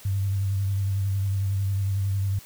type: tone with vibrato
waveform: sine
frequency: 98 Hz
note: G2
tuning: in tune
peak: -22 dBFS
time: 0.05-2.39 s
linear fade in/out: 5 ms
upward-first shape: sine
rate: 11 Hz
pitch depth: 34 cents each way
effects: white hiss -48 dBFS RMS until 2.45 s